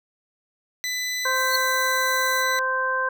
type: tone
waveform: 20% pulse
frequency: 2000 Hz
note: B6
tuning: 21 cents sharp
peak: -20 dBFS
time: 0.84-2.59 s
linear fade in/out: 0 ms
type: harmonic tone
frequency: 520 Hz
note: C5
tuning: 11 cents flat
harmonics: 1 / 2 / 3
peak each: -29 / -25 / -24 dBFS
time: 1.25-3.09 s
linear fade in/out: 5 ms
type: high-pass noise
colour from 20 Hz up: white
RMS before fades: -36 dBFS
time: 1.33-2.45 s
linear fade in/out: 50 ms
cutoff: 6200 Hz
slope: 96 dB/octave
type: tone with exponential growth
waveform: square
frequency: 4310 Hz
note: C#8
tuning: 49 cents flat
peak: -18 dBFS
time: 1.47-1.56 s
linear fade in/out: 5 ms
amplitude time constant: 18 ms
effects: none